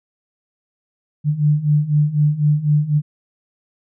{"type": "beating tone pair", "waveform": "sine", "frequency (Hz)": [146.83, 150.83], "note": ["D3", "D3"], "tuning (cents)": [0, 47], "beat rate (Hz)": 4, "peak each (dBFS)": [-18, -15], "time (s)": [1.24, 3.02], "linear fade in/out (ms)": 50, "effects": []}